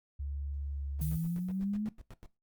sine tone with pitch glide, 70.6 to 69.91 Hz, C#2 to C#2, +32 to +15 cents, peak -35 dBFS, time 0.19-1.17 s, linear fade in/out 10 ms, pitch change -17 cents, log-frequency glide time 0.72-0.82 s
brown noise bursts, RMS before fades -47 dBFS, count 11, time 0.99-2.261 s, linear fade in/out 0 ms, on 31 ms, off 93 ms
sine exponential sweep, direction up, 151.5 to 217.5 Hz, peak -31 dBFS, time 1.01-1.89 s, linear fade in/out 5 ms
violet noise with exponential decay, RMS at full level -41 dBFS, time 1.01-1.84 s, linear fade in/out 5 ms, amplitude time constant 180 ms
effects noise-tail reverb RT60 0.2 s tail -18 dB re dry + Opus 48 kbps

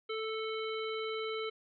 harmonic tone, 440 Hz, A4, in tune, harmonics 1 / 3 / 5 / 7 / 9, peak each -36 / -42 / -44 / -45 / -48 dBFS, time 0.09-1.5 s, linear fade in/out 10 ms, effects none

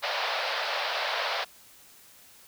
pink band-pass noise, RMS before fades -30 dBFS, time 0.02-1.45 s, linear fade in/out 20 ms, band 530 to 4900 Hz, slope 48 dB/octave, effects white hiss -54 dBFS RMS until 2.47 s

